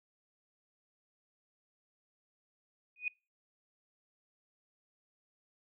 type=tone with exponential growth; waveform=sine; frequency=2482 Hz; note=D#7; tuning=5 cents flat; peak=-28 dBFS; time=2.96-3.08 s; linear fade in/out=2 ms; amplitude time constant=26 ms; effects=noise-tail reverb RT60 0.3 s tail -26 dB re dry